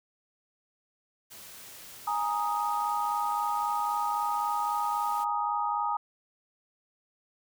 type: noise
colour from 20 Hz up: white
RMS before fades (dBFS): -47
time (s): 1.3-5.25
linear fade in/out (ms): 20
type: chord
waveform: sine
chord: Ab suspended second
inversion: none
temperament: just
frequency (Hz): 830.6 / 934.4 / 1245.9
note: Ab5 / Bb5 / Eb6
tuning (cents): 0 / +4 / +2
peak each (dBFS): -31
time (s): 2.07-5.97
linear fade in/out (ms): 5
effects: none